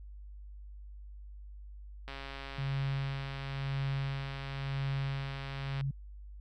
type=click train; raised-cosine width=0.3 ms; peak=-27 dBFS; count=512; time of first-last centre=2.08-5.81 s; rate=137 Hz
type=tone with tremolo; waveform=sine; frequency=137.1 Hz; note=C#3; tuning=19 cents flat; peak=-30 dBFS; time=2.58-5.91 s; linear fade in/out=5 ms; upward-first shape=sine; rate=0.96 Hz; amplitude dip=65%
effects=added 50 Hz sine -45 dBFS peak until 6.4 s